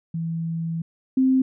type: tone pair in turn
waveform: sine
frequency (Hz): 164.81 / 261.6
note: E3 / C4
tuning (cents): 0 / 0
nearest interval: minor sixth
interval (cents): 800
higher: second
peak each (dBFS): -24 / -15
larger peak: second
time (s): 0.14-0.82 / 1.17-1.42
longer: first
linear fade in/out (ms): 5
effects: none